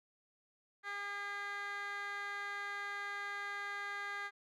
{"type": "tone with band-pass filter", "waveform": "15% pulse", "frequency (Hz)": 404.6, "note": "G#4", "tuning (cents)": -45, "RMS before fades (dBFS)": -42, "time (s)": [0.83, 4.31], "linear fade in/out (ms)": 50, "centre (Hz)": 1900, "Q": 2.5, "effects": []}